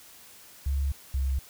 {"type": "tone pair in turn", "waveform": "sine", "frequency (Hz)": [69.3, 66.86], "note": ["C#2", "C2"], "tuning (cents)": [0, 38], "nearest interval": "minor second", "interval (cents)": 62, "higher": "first", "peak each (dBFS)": -24, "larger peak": "neither", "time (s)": [[0.66, 0.92], [1.14, 1.39]], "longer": "first", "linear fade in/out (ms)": 5, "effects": ["white hiss -51 dBFS RMS until 1.49 s"]}